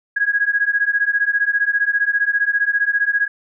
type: beating tone pair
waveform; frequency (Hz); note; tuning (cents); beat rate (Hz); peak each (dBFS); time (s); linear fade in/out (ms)
sine; 1645 / 1660; G#6 / G#6; -17 / -1; 15; -18; 0.16-3.28; 10
effects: none